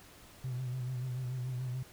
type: tone with vibrato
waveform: triangle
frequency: 126.7 Hz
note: B2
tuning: 45 cents sharp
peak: -31 dBFS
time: 0.44-1.83 s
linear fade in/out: 5 ms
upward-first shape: sine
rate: 6.9 Hz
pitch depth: 51 cents each way
effects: tanh soft clip ceiling -30 dBFS + pink hiss -56 dBFS RMS until 1.92 s